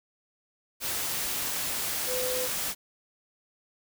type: tone in noise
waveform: sine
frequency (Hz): 506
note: B4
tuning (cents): +42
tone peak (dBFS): -30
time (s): 2.06-2.49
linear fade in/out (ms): 50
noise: white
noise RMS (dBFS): -31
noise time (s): 0.8-2.75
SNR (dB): -2
effects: none